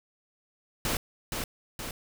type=noise with echo; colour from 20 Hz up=pink; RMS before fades=-29 dBFS; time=0.85-0.97 s; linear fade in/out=2 ms; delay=470 ms; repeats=2; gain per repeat=-4 dB; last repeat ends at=1.91 s; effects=none